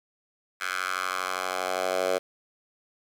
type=tone with high-pass filter sweep; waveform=10% pulse; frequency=92.5 Hz; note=F#2; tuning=in tune; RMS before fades=-29 dBFS; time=0.6-2.19 s; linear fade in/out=20 ms; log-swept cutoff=1600 to 540 Hz; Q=2.7; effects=low-pass 12000 Hz 12 dB/octave + 8-bit